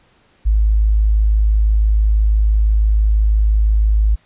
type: tone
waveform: sine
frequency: 53 Hz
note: G#1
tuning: 36 cents sharp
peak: -10 dBFS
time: 0.45-4.16 s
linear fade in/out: 20 ms
effects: pink hiss -55 dBFS RMS until 4.25 s + resampled to 8000 Hz